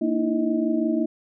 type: tone cluster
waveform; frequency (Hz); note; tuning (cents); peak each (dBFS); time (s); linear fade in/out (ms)
sine; 231.5 / 302.3 / 328.1 / 631; A#3 / D#4 / E4 / D#5; -12 / -50 / -8 / +24; -25 / -25 / -24 / -31; 0.01-1.06; 10
effects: none